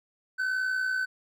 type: tone with amplitude modulation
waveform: triangle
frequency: 1519 Hz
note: F#6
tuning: 45 cents sharp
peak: -22 dBFS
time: 0.38-1.06 s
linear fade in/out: 20 ms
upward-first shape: sine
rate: 60.4 Hz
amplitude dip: 50%
effects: none